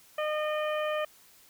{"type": "harmonic tone", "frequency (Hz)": 610, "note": "D#5", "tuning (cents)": -34, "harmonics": [1, 2, 3, 4, 5], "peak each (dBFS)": [-29, -35, -39, -41, -43], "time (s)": [0.18, 1.05], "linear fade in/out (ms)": 5, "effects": ["white hiss -58 dBFS RMS until 1.49 s"]}